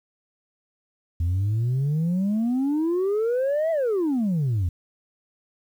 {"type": "exponential two-way sweep", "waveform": "sine", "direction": "up then down", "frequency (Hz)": [82, 668, 82], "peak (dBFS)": -18, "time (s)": [1.2, 4.69], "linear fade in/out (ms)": 5, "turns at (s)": 3.71, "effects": ["tanh soft clip ceiling -19 dBFS", "9-bit"]}